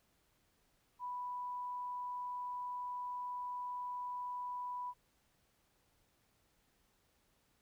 sine tone, 987.8 Hz, B5, in tune, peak -39 dBFS, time 0.99-4.94 s, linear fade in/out 50 ms, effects pink hiss -75 dBFS RMS until 7.61 s

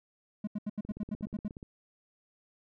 triangle tone bursts, 209.3 Hz, G#3, 14 cents sharp, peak -29 dBFS, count 10, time 0.44-1.481 s, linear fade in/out 5 ms, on 33 ms, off 79 ms
click train, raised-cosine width 3 ms, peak -31 dBFS, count 14, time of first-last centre 0.85-1.628 s, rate 16.7 Hz
effects none

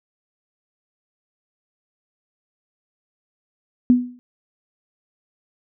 sine tone with exponential decay, 246.9 Hz, B3, in tune, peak -7 dBFS, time 3.9-4.19 s, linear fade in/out 0 ms, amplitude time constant 62 ms, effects none

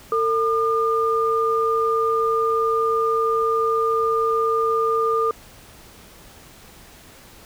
sine tone pair together, 451.4 / 1208.4 Hz, A4 / D6, +44 / +49 cents, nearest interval octave + perfect fourth, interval 1705 cents, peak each -20 dBFS, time 0.12-5.31 s, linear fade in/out 2 ms, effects pink hiss -46 dBFS RMS until 7.45 s

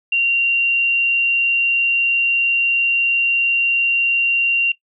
sine tone, 2763 Hz, F7, 19 cents flat, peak -13 dBFS, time 0.12-4.72 s, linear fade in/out 5 ms, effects noise-tail reverb RT60 0.1 s tail -18 dB re dry

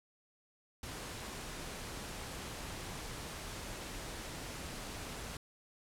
pink noise, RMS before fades -44 dBFS, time 0.83-5.37 s, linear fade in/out 2 ms, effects low-pass 11000 Hz 12 dB/octave

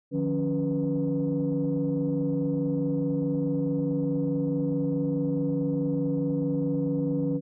sine tone cluster, 152.2 / 176.9 / 278.5 / 490.1 Hz, D#3 / F3 / C#4 / B4, -38 / +23 / +8 / -13 cents, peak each -29 / -31 / -26 / -31 dBFS, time 0.11-7.41 s, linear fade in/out 50 ms, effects tanh soft clip ceiling -17 dBFS

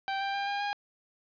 sawtooth tone with pitch steps, 781 / 789.6 / 798.3 / 807.1 / 816 Hz, G5 / G5 / G5 / G#5 / G#5, -7 / +12 / +31 / -50 / -31 cents, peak -26 dBFS, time 0.08-0.73 s, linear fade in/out 0 ms, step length 130 ms, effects resampled to 11025 Hz + 9-bit

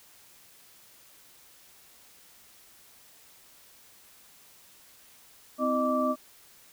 sine tone cluster, 257.2 / 327.1 / 613 / 1165 Hz, C4 / E4 / D#5 / D6, -30 / -13 / -26 / -14 cents, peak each -28 / -37 / -28 / -29 dBFS, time 5.58-6.16 s, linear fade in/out 50 ms, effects white hiss -56 dBFS RMS until 6.72 s

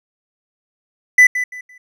triangle tone with echo, 1995 Hz, B6, 17 cents sharp, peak -3 dBFS, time 1.18-1.27 s, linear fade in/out 5 ms, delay 170 ms, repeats 3, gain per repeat -12 dB, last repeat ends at 1.78 s, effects none

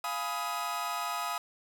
40% pulse chord, F half-diminished seventh, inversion none, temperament equal with one note detuned, 698.5 / 830.6 / 987.8 / 1258.2 Hz, F5 / Ab5 / Cb6 / Eb6, 0 / 0 / 0 / +19 cents, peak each -38 / -39 / -38 / -34 dBFS, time 0.04-1.38 s, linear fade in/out 2 ms, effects none

